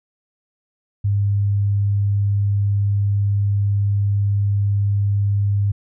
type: tone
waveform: sine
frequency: 101 Hz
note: G#2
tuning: 48 cents flat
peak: -15 dBFS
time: 1.04-5.72 s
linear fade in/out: 10 ms
effects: none